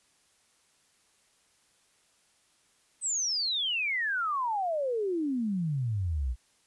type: exponential sweep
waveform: sine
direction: down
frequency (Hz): 8320 to 57.1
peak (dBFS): -27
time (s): 3.01-6.36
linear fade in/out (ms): 50
effects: white hiss -67 dBFS RMS until 6.66 s + resampled to 24000 Hz